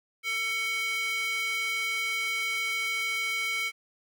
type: tone with high-pass filter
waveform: square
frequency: 446.6 Hz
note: A4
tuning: 26 cents sharp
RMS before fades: -30 dBFS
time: 0.23-3.72 s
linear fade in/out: 50 ms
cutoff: 2100 Hz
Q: 3.7
effects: none